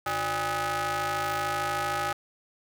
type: ring-modulated tone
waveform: sawtooth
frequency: 225.2 Hz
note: A3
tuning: 40 cents sharp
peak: -20 dBFS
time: 0.06-2.13 s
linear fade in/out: 5 ms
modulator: 1040 Hz
effects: none